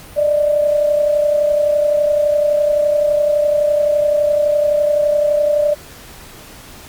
sine tone pair together, 590.5 / 622.3 Hz, D5 / D#5, +9 / 0 cents, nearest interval minor second, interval 91 cents, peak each -12 / -21 dBFS, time 0.16-5.75 s, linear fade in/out 20 ms, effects pink hiss -38 dBFS RMS until 6.88 s + Opus 48 kbps

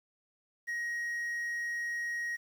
triangle tone with quantisation, 1887 Hz, A#6, 21 cents sharp, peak -31 dBFS, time 0.67-2.37 s, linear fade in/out 20 ms, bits 10, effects none

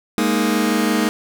sawtooth chord, Ab suspended second, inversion none, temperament just, 207.7 / 233.6 / 311.5 Hz, Ab3 / Bb3 / Eb4, 0 / +4 / +2 cents, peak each -16 dBFS, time 0.18-1.09 s, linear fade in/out 0 ms, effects none

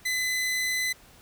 sawtooth tone, 2016 Hz, B6, 35 cents sharp, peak -22 dBFS, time 0.05-0.93 s, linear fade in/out 10 ms, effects pink hiss -54 dBFS RMS until 1.21 s

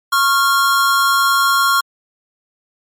square tone pair together, 1093.9 / 1389 Hz, C#6 / F6, -23 / -10 cents, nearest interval major third, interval 413 cents, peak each -15 dBFS, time 0.12-1.81 s, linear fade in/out 10 ms, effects MP3 64 kbps

